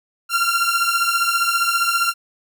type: beating tone pair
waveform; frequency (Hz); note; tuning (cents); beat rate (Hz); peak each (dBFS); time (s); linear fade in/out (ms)
sawtooth; 1370 / 1385; F6 / F6; -34 / -15; 15; -16; 0.29-2.14; 50
effects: none